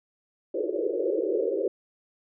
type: band-pass noise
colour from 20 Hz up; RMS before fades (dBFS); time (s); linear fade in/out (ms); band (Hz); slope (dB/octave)
white; -27; 0.54-1.68; 5; 320 to 550; 96
effects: none